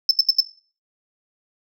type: tone bursts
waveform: sine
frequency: 5274 Hz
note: E8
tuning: in tune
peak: -8 dBFS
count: 4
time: 0.09-0.404 s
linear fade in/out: 2 ms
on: 20 ms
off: 78 ms
effects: noise-tail reverb RT60 0.4 s tail -17 dB re dry + tanh soft clip ceiling -9 dBFS